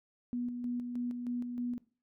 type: tone with tremolo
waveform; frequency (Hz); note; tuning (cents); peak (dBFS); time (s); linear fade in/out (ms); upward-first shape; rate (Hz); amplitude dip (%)
sine; 243.5; B3; -24; -32; 0.33-1.78; 0; square; 3.2; 40
effects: noise-tail reverb RT60 0.4 s tail -20 dB re dry